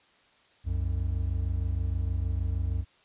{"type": "tone pair together", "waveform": "triangle", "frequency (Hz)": [63.8, 90.23], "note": ["C2", "F#2"], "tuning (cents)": [-43, -43], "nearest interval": "tritone", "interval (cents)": 600, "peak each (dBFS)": -27, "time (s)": [0.64, 2.85], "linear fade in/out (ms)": 50, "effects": ["white hiss -62 dBFS RMS until 3.04 s", "resampled to 8000 Hz"]}